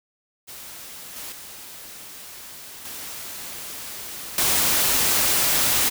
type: noise with level steps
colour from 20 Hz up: white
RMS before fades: -39 / -35 / -40 / -35 / -20 dBFS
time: 0.47-5.9 s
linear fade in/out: 20 ms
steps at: 1.16 / 1.32 / 2.85 / 4.38 s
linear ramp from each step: 2 ms
effects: none